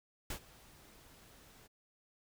pink noise with ADSR envelope, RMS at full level -39 dBFS, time 0.3-1.68 s, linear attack 4 ms, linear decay 86 ms, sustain -21 dB, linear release 24 ms, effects none

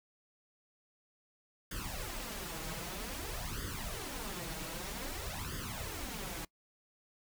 pink noise with flanger, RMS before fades -41 dBFS, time 1.71-6.45 s, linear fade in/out 5 ms, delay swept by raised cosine 0.61 to 6.31 ms, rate 0.52 Hz, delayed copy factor +0.8, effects noise-tail reverb RT60 0.1 s tail -23 dB re dry

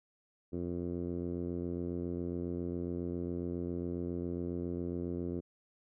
10% pulse tone with low-pass filter, 87.31 Hz, F2, in tune, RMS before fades -37 dBFS, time 0.52-5.41 s, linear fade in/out 20 ms, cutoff 360 Hz, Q 1.6, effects none

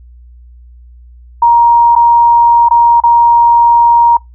sine tone with dropouts, 941 Hz, A#5, 16 cents sharp, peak -3 dBFS, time 1.42-4.17 s, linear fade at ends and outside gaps 5 ms, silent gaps 1.953-1.961 / 2.687-2.709 / 3.003-3.036 s, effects noise-tail reverb RT60 0.2 s tail -26 dB re dry + added 60 Hz sine -34 dBFS peak until 4.34 s

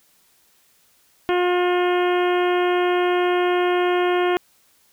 harmonic tone, 357.1 Hz, F4, 39 cents sharp, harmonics 1 / 2 / 3 / 4 / 5 / 6 / 7 / 8 / 9, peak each -18 / -24 / -28 / -30 / -32 / -34 / -35 / -36 / -37 dBFS, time 1.29-4.37 s, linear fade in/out 0 ms, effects white hiss -59 dBFS RMS until 4.92 s

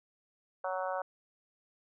harmonic tone, 186.2 Hz, F#3, 11 cents sharp, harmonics 3 / 4 / 5 / 6 / 7 / 8, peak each -36 / -38 / -40 / -42 / -43 / -44 dBFS, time 0.64-1.02 s, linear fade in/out 5 ms, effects none

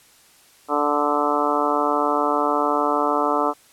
harmonic tone with a mistuned harmonic, 146.83 Hz, D3, in tune, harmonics 2 / 3 / 4 / 5 / 6 / 7 / 8 / 9, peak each -26 / -26 / -26 / -26 / -26 / -26 / -26 / -26 dBFS, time 0.68-3.54 s, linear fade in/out 50 ms, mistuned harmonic 9, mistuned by -17 cents, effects white hiss -53 dBFS RMS until 3.72 s + low-pass 12000 Hz 12 dB/octave

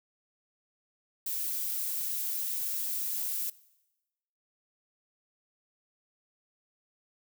violet noise, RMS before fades -33 dBFS, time 1.26-3.5 s, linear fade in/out 5 ms, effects noise-tail reverb RT60 1.0 s tail -21 dB re dry

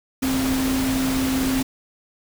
sine tone in noise, 263.2 Hz, C4, 10 cents sharp, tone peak -20 dBFS, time 0.22-1.63 s, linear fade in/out 10 ms, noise pink, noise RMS -27 dBFS, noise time 0.22-1.63 s, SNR +4 dB, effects none

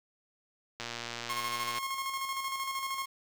click train, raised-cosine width 0.2 ms, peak -20 dBFS, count 117, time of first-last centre 0.8-1.783 s, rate 118 Hz
sawtooth tone with tremolo, 1079 Hz, C#6, 47 cents flat, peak -28 dBFS, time 1.29-3.06 s, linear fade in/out 10 ms, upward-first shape square, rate 13 Hz, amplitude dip 40%
effects 9-bit

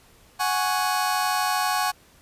sawtooth chord, F# suspended second, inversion none, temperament just, 740 / 832.5 / 1110 Hz, F#5 / G#5 / C#6, 0 / +4 / +2 cents, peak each -22 dBFS, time 0.39-1.92 s, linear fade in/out 20 ms, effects pink hiss -55 dBFS RMS until 2.21 s + resampled to 32000 Hz

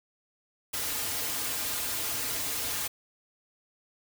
white noise with comb filter, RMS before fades -32 dBFS, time 0.73-2.88 s, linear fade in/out 10 ms, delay 5.3 ms, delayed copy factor -1, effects none

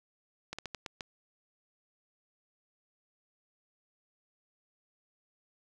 slowing click train, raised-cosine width 0.2 ms, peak -21 dBFS, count 6, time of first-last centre 0.53-1.008 s, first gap 56 ms, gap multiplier 1.27, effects none

